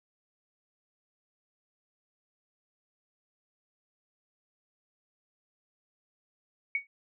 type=tone with exponential decay; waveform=sine; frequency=2236 Hz; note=C#7; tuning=14 cents sharp; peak=-23 dBFS; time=6.75-6.87 s; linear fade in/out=2 ms; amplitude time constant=24 ms; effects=none